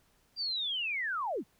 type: linear sweep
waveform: sine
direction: down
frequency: 4781 to 146.8 Hz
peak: -31 dBFS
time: 0.36-1.44 s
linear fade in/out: 50 ms
effects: pink hiss -69 dBFS RMS until 1.59 s

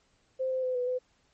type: tone with pitch steps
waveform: sine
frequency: 521 / 518 / 509 / 494.6 / 505 Hz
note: C5 / C5 / C5 / B4 / B4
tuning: -7 / -17 / -48 / +3 / +39 cents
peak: -27 dBFS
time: 0.39-0.99 s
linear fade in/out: 20 ms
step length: 120 ms
effects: pink hiss -69 dBFS RMS until 1.33 s + MP3 32 kbps

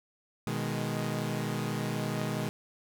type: chord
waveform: sawtooth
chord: G# minor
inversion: first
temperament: equal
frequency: 123.47 / 155.56 / 207.7 Hz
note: B2 / D#3 / G#3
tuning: 0 / 0 / 0 cents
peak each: -31 dBFS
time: 0.47-2.49 s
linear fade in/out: 0 ms
effects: none

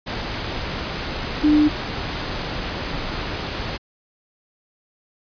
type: tone in noise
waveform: sine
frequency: 300.6 Hz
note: D4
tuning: 40 cents sharp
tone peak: -12 dBFS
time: 1.43-1.69 s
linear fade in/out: 20 ms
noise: pink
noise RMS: -27 dBFS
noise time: 0.06-3.78 s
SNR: +12 dB
effects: resampled to 11025 Hz

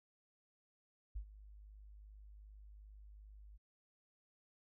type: tone with ADSR envelope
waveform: sine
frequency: 51.3 Hz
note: G#1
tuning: 21 cents flat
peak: -38 dBFS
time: 1.15-3.58 s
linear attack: 13 ms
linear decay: 79 ms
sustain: -16 dB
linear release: 22 ms
effects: none

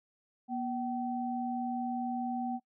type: tone pair together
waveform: sine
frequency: 241.3 / 766 Hz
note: B3 / G5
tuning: -40 / -40 cents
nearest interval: octave + minor sixth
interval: 2000 cents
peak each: -34 / -35 dBFS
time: 0.48-2.6 s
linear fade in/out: 50 ms
effects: noise-tail reverb RT60 0.1 s tail -24 dB re dry

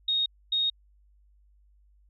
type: tone pair in turn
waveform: sine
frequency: 3729 / 3729 Hz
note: A#7 / A#7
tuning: 0 / 0 cents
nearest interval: unison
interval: 0 cents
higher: neither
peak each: -23 dBFS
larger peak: neither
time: 0.08-0.26 / 0.52-0.7 s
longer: neither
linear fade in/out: 5 ms
effects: added 50 Hz sine -58 dBFS peak until 2.09 s

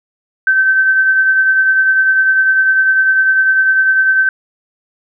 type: tone with tremolo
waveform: sine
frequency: 1544 Hz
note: G6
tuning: 27 cents flat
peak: -6 dBFS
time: 0.47-4.29 s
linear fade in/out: 2 ms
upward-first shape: triangle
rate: 10 Hz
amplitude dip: 45%
effects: none

